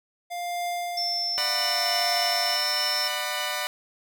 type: tone with tremolo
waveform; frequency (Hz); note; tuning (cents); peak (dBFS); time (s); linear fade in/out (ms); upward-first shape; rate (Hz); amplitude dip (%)
square; 701; F5; +6; -27; 0.3-2.57; 20; triangle; 0.68; 85
type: tone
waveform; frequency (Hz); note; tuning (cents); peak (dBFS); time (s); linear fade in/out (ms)
sine; 5350; E8; +25; -25; 0.97-3.08; 5
type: chord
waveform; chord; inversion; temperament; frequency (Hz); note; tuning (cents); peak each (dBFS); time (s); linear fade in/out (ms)
10% pulse; B minor; first; equal with one note detuned; 598.6 / 740 / 987.8; D5 / F#5 / B5; +33 / 0 / 0; -23; 1.38-3.67; 0
effects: none